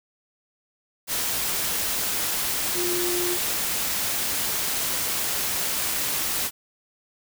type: tone in noise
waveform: sine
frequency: 353.1 Hz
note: F4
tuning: 19 cents sharp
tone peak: -26 dBFS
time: 2.74-3.38 s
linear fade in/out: 50 ms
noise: white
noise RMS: -26 dBFS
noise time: 1.07-6.51 s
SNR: -3 dB
effects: none